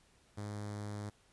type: tone with notch filter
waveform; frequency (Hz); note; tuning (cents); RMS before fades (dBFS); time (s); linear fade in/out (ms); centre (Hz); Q
sawtooth; 103.83; G#2; 0; -42; 0.37-1.1; 10; 2700; 1.5
effects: pink hiss -68 dBFS RMS until 1.32 s + resampled to 24000 Hz